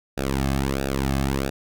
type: tone with flanger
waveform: sawtooth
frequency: 67.7 Hz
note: C#2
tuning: 40 cents flat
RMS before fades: -24 dBFS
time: 0.17-1.5 s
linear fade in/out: 10 ms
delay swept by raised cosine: 0.94 to 2.14 ms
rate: 1.5 Hz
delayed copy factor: -1
effects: none